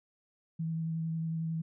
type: tone with vibrato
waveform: sine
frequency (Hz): 162.5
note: E3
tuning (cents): -24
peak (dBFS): -31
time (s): 0.59-1.62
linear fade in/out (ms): 10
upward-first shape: sine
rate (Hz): 11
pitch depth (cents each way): 14
effects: none